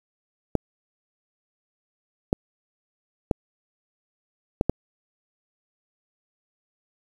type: clicks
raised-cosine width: 2 ms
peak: -6 dBFS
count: 5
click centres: 0.553 / 2.329 / 3.312 / 4.611 / 4.696 s
effects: 7-bit